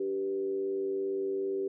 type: tone with frequency modulation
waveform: sine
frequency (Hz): 389.2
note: G4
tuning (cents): -12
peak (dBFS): -29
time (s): 0-1.68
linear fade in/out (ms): 5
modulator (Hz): 97.4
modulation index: 0.51
effects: none